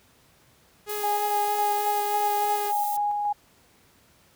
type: tone with vibrato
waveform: sawtooth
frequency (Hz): 415.3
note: G#4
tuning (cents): 0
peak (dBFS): -26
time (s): 0.86-2.73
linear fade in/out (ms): 50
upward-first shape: sine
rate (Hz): 3.2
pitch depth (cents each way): 13
type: noise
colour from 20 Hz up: violet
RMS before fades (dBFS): -35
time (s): 0.89-2.97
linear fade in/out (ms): 5
type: tone with tremolo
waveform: sine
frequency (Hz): 826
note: G#5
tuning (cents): -10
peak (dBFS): -22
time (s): 1.03-3.33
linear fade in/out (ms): 10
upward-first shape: square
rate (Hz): 3.6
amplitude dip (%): 25
effects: pink hiss -59 dBFS RMS until 4.35 s + high-pass 60 Hz 12 dB/octave